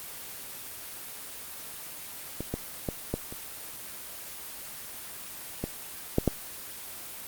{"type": "clicks", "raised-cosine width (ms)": 2, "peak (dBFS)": [-19, -15, -14, -13, -26, -16, -8, -8], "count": 8, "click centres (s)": [2.406, 2.54, 2.888, 3.14, 3.325, 5.64, 6.184, 6.277], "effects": ["white hiss -41 dBFS RMS until 7.27 s", "Opus 24 kbps"]}